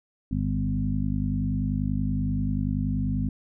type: harmonic tone with a mistuned harmonic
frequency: 50.4 Hz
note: G1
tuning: 49 cents sharp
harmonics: 1 / 2 / 3 / 4 / 5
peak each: -30 / -30 / -30 / -30 / -30 dBFS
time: 0.31-3.29 s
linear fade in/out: 5 ms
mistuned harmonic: 2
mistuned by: -22 cents
effects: none